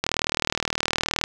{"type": "click train", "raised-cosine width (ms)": 0.2, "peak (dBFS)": -4, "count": 48, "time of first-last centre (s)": [0.04, 1.239], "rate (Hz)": 39.2, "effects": []}